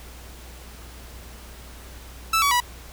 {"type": "tone with pitch steps", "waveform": "sawtooth", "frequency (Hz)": [1318.5, 1134.6, 976.4], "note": ["E6", "C#6", "B5"], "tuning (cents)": [0, 40, -20], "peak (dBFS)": -14, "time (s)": [2.33, 2.603], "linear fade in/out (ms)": 5, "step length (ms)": 91, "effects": ["added 60 Hz sine -41 dBFS peak until 2.92 s", "pink hiss -45 dBFS RMS until 2.92 s"]}